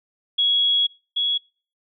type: tone pair in turn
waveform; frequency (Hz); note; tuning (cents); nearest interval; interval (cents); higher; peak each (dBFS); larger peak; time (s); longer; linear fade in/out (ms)
sine; 3334 / 3349; G#7 / G#7; +6 / +14; unison; 8; second; -16 / -19; first; 0.38-0.87 / 1.16-1.38; first; 10
effects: noise-tail reverb RT60 0.4 s tail -26 dB re dry